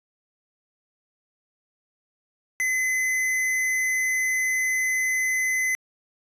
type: tone with hard clipping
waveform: sine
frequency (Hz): 2034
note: C7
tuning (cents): -50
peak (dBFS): -23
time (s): 2.6-5.75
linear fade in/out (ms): 0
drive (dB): 14
effects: resampled to 32000 Hz